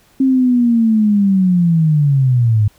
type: linear sweep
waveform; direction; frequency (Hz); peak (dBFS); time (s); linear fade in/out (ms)
sine; down; 269 to 102.4; -9; 0.2-2.68; 5
effects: pink hiss -52 dBFS RMS until 2.78 s